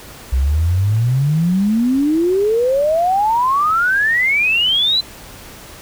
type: exponential sweep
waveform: sine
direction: up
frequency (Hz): 62.2 to 4080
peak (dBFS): -12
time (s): 0.32-5.01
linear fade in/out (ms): 10
effects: pink hiss -37 dBFS RMS until 5.81 s